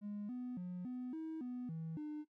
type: tone with pitch steps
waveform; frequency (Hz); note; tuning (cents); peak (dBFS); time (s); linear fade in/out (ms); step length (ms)
triangle; 206.3 / 248.8 / 179.5 / 250.5 / 319.4 / 248 / 161.7 / 301.2; G#3 / B3 / F3 / B3 / D#4 / B3 / E3 / D4; -11 / +13 / +48 / +25 / +45 / +7 / -33 / +44; -38; 0.01-2.25; 50; 280
effects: noise-tail reverb RT60 0.1 s tail -20 dB re dry + tanh soft clip ceiling -37 dBFS